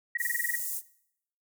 sine tone bursts, 1905 Hz, A#6, 37 cents sharp, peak -26 dBFS, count 9, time 0.15-0.557 s, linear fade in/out 5 ms, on 23 ms, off 25 ms
white high-pass noise, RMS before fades -34 dBFS, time 0.18-0.82 s, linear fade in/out 50 ms, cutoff 7200 Hz, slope 24 dB/octave
effects noise-tail reverb RT60 0.7 s tail -19 dB re dry

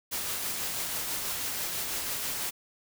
white noise with tremolo, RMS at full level -32 dBFS, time 0.11-2.51 s, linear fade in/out 20 ms, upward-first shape sine, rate 6.1 Hz, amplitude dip 25%, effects none

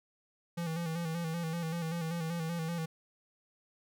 square tone with vibrato, 165.9 Hz, E3, 11 cents sharp, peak -34 dBFS, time 0.57-2.86 s, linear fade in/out 10 ms, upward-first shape square, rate 5.2 Hz, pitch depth 50 cents each way, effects none

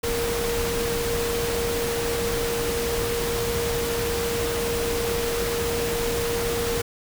sine tone in noise, 468.7 Hz, A#4, 9 cents sharp, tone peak -25 dBFS, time 0.03-6.82 s, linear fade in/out 10 ms, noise pink, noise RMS -28 dBFS, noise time 0.03-6.82 s, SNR 0 dB, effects none

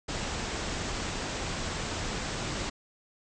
pink low-pass noise, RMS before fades -34 dBFS, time 0.08-2.7 s, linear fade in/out 10 ms, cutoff 8100 Hz, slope 96 dB/octave, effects none

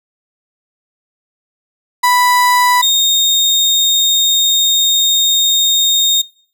35% pulse tone pair in turn, 987.8 / 3694 Hz, B5 / A#7, 0 / -16 cents, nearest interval octave + major seventh, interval 2284 cents, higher second, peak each -7 dBFS, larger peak neither, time 2.03-2.82 / 2.82-6.22 s, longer second, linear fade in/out 10 ms, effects noise-tail reverb RT60 0.5 s tail -23 dB re dry

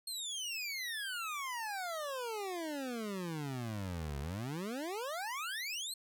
25% pulse exponential two-way sweep, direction down then up, 4298 to 67.7 to 4298 Hz, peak -34 dBFS, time 0.07-5.94 s, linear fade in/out 5 ms, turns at 4.19 s, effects none

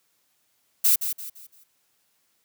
violet noise with echo, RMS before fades -18 dBFS, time 0.84-0.96 s, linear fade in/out 10 ms, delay 170 ms, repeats 4, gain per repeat -9 dB, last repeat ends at 1.64 s, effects white hiss -69 dBFS RMS until 2.44 s + high-pass 80 Hz 12 dB/octave

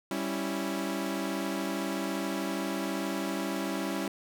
sawtooth chord, C# diminished, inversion second, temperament equal, 196 / 277.2 / 329.6 Hz, G3 / C#4 / E4, 0 / 0 / 0 cents, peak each -31 dBFS, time 0.11-4.08 s, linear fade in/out 2 ms, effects none

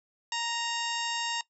harmonic tone with a mistuned harmonic, 932.3 Hz, A#5, in tune, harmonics 1 / 2 / 3 / 4 / 5 / 6 / 7 / 8, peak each -34 / -38 / -35 / -37 / -42 / -40 / -44 / -40 dBFS, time 0.32-1.41 s, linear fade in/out 2 ms, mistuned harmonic 6, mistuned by -54 cents, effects noise-tail reverb RT60 0.1 s tail -19 dB re dry

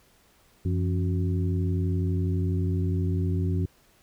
harmonic tone with a mistuned harmonic, 92 Hz, F#2, 9 cents flat, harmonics 1 / 2 / 3 / 4, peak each -24 / -30 / -34 / -36 dBFS, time 0.65-3.66 s, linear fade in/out 5 ms, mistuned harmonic 2, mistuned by -120 cents, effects pink hiss -61 dBFS RMS until 4.02 s

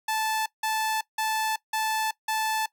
sawtooth tone bursts, 875 Hz, A5, 10 cents flat, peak -21 dBFS, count 5, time 0.08-2.66 s, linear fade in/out 5 ms, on 380 ms, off 170 ms, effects noise-tail reverb RT60 0.1 s tail -19 dB re dry

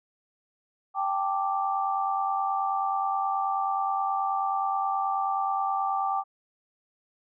sine chord, G suspended second, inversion none, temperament equal with one note detuned, 784 / 873.4 / 1174.7 Hz, G5 / A5 / D6, 0 / -13 / 0 cents, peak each -27 / -33 / -29 dBFS, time 0.94-6.24 s, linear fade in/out 50 ms, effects none

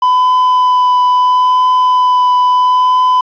triangle tone with vibrato, 1002 Hz, B5, 25 cents sharp, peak -5 dBFS, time 0.02-3.21 s, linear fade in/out 5 ms, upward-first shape triangle, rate 0.75 Hz, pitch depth 12 cents each way, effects resampled to 11025 Hz + 7-bit

